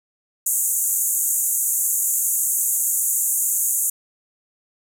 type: band-pass noise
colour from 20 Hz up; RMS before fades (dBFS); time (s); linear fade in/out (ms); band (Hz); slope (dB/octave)
pink; -21; 0.46-3.9; 5; 6600 to 15000; 96
effects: none